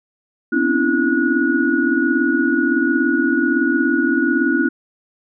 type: tone cluster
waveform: sine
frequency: 249.4 / 265.8 / 287.1 / 333 / 1458 Hz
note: B3 / C4 / D4 / E4 / F#6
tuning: +17 / +27 / -39 / +18 / -26 cents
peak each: -21 / -23 / -20 / -19 / -20 dBFS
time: 0.52-4.69 s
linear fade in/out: 10 ms
effects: none